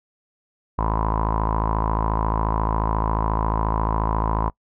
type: tone with low-pass filter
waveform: sawtooth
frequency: 54.2 Hz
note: A1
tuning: 25 cents flat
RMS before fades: -22 dBFS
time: 0.78-4.5 s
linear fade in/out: 10 ms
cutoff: 1000 Hz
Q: 9.4
effects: noise-tail reverb RT60 0.1 s tail -24 dB re dry